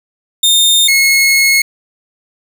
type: tone pair in turn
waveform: sawtooth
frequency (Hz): 3640 / 2174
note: A#7 / C#7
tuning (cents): -42 / -34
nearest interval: major sixth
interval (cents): 892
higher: first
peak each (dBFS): -4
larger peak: neither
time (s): 0.43-0.88 / 0.88-1.62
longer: second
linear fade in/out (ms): 5
effects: none